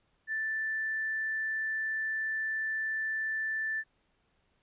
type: tone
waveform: sine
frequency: 1763 Hz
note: A6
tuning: 3 cents sharp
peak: -30 dBFS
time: 0.27-3.84 s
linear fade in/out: 50 ms
effects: pink hiss -73 dBFS RMS until 4.62 s + resampled to 8000 Hz